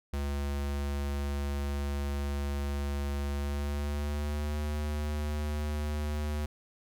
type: tone with pitch glide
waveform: square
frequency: 71 to 74.7 Hz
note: C#2 to D2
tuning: +42 to +30 cents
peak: -31 dBFS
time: 0.13-6.46 s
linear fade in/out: 5 ms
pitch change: +88 cents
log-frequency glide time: 3.31-4.61 s
effects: none